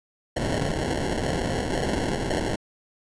violet noise with sample-and-hold, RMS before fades -26 dBFS, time 0.36-2.56 s, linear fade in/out 10 ms, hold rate 1225 Hz, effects resampled to 22050 Hz

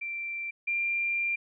sine tone pair in turn, 2353 / 2382 Hz, D7 / D7, +3 / +24 cents, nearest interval unison, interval 21 cents, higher second, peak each -32 / -26 dBFS, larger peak second, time 0.01-0.51 / 0.67-1.36 s, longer second, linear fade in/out 10 ms, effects none

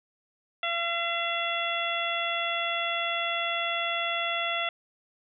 harmonic tone, 680 Hz, F5, 46 cents flat, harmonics 1 / 2 / 3 / 4 / 5, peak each -33 / -33 / -33 / -33 / -33 dBFS, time 0.63-4.69 s, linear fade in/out 2 ms, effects none

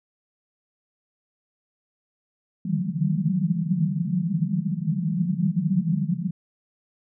white band-pass noise, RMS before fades -24 dBFS, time 2.65-6.31 s, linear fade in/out 5 ms, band 150 to 200 Hz, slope 96 dB/octave, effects none

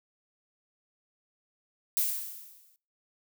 violet noise with exponential decay, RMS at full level -25 dBFS, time 1.97-2.76 s, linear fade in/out 0 ms, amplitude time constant 170 ms, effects noise-tail reverb RT60 0.4 s tail -23 dB re dry

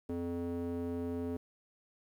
square tone with band-pass filter, 86 Hz, F2, 26 cents flat, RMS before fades -37 dBFS, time 0.09-1.37 s, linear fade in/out 5 ms, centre 340 Hz, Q 3.2, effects 11-bit

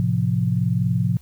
sine chord, F major, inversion first, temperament equal, 110 / 130.81 / 174.61 Hz, A2 / C3 / F3, 0 / 0 / 0 cents, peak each -22 dBFS, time 0-1.17 s, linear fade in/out 0 ms, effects added 71 Hz sine -47 dBFS peak until 1.21 s + white hiss -57 dBFS RMS until 1.21 s

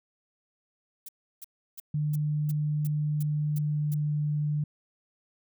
violet noise bursts, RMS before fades -41 dBFS, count 9, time 1.06-3.943 s, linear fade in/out 5 ms, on 27 ms, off 330 ms
sine tone with pitch glide, 150 to 149.05 Hz, D3 to D3, +37 to +26 cents, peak -25 dBFS, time 1.94-4.64 s, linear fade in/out 5 ms, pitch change -11 cents, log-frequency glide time 3.17-4.19 s
effects none

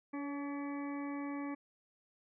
harmonic tone with a mistuned harmonic, 284.8 Hz, C#4, 47 cents sharp, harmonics 1 / 2 / 3 / 4 / 6 / 7 / 8, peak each -38 / -50 / -50 / -49 / -56 / -55 / -54 dBFS, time 0.13-1.55 s, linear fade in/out 10 ms, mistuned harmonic 2, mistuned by -25 cents, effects none

